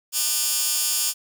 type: tone with high-pass filter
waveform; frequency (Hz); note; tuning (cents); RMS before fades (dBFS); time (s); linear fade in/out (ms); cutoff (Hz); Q
15% pulse; 302.1; D4; +49; -23; 0.12-1.14; 50; 6300; 0.85
effects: none